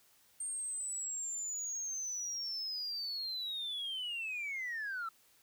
sine linear sweep, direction down, 8720 to 1301 Hz, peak -35 dBFS, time 0.4-5.09 s, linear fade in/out 5 ms, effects tanh soft clip ceiling -34 dBFS + white hiss -67 dBFS RMS until 5.42 s

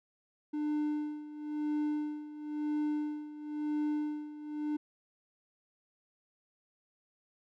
triangle tone with tremolo, 299.6 Hz, D4, 35 cents sharp, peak -27 dBFS, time 0.53-4.77 s, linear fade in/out 10 ms, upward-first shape sine, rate 0.98 Hz, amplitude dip 80%, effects none

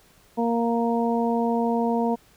harmonic tone, 233.1 Hz, A#3, in tune, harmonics 1 / 2 / 3 / 4, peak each -23 / -26 / -28 / -29 dBFS, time 0.37-2.16 s, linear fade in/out 20 ms, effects pink hiss -57 dBFS RMS until 2.36 s

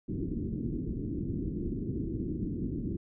white low-pass noise, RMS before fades -34 dBFS, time 0.08-2.97 s, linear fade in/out 10 ms, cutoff 350 Hz, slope 48 dB/octave, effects none

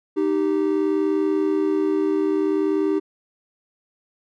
triangle tone pair together, 309.6 / 390.1 Hz, D#4 / G4, -9 / -8 cents, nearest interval major third, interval 401 cents, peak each -19 dBFS, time 0.16-3 s, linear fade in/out 20 ms, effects none

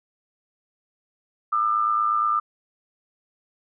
sine tone pair together, 1206 / 1314.4 Hz, D6 / E6, +46 / -5 cents, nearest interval minor second, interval 149 cents, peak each -20 / -25 dBFS, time 1.52-2.4 s, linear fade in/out 10 ms, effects none

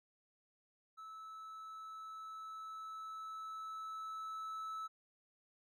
triangle tone with level ramp, 1306 Hz, E6, 17 cents flat, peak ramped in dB -47 to -39 dBFS, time 0.97-4.88 s, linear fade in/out 20 ms, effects none

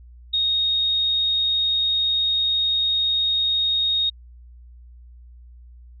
sine tone, 3729 Hz, A#7, in tune, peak -18 dBFS, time 0.33-4.1 s, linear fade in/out 10 ms, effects added 60 Hz sine -42 dBFS peak until 6 s

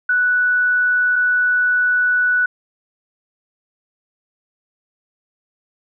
sine tone pair in turn, 1480 / 1480 Hz, F#6 / F#6, 0 / 0 cents, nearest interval unison, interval 0 cents, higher neither, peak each -13 dBFS, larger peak neither, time 0.09-1.16 / 1.16-2.46 s, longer second, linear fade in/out 5 ms, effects none

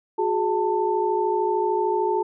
sine tone cluster, 365.1 / 418.4 / 890 Hz, F#4 / G#4 / A5, -23 / +13 / +20 cents, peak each -24 dBFS, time 0.18-2.23 s, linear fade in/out 10 ms, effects none

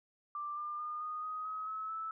sine tone with pitch steps, 1180 / 1197.9 / 1216 / 1234.4 / 1253.1 / 1272 / 1291.3 / 1310.8 Hz, D6 / D6 / D#6 / D#6 / D#6 / D#6 / E6 / E6, +8 / +34 / -40 / -14 / +12 / +38 / -36 / -10 cents, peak -37 dBFS, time 0.35-2.11 s, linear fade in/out 2 ms, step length 220 ms, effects none

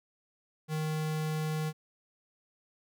square tone, 155.56 Hz, D#3, in tune, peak -31 dBFS, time 0.68-1.73 s, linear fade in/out 50 ms, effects none

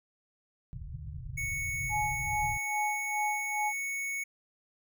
white low-pass noise, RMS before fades -40 dBFS, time 0.73-2.58 s, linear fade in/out 0 ms, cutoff 150 Hz, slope 96 dB/octave
square tone, 2217 Hz, C#7, in tune, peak -33 dBFS, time 1.37-4.24 s, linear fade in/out 10 ms
sine tone with tremolo, 842 Hz, G#5, 24 cents sharp, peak -28 dBFS, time 1.89-3.73 s, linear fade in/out 50 ms, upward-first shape sine, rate 2.4 Hz, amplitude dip 80%
effects none

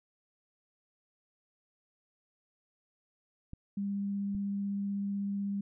clicks, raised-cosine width 5 ms, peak -30 dBFS, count 2, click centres 3.534 / 4.349 s
sine tone with vibrato, 200 Hz, G3, 35 cents sharp, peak -31 dBFS, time 3.77-5.61 s, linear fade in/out 5 ms, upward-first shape triangle, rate 16 Hz, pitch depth 8 cents each way
effects none

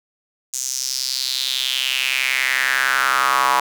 square tone with high-pass filter sweep, 65.41 Hz, C2, in tune, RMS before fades -20 dBFS, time 0.53-3.6 s, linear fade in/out 5 ms, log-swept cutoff 6800 to 980 Hz, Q 4.3, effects none

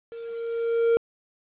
triangle tone with level ramp, 462.9 Hz, A#4, 12 cents flat, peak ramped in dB -34 to -14 dBFS, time 0.12-0.97 s, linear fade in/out 0 ms, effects resampled to 8000 Hz + 9-bit

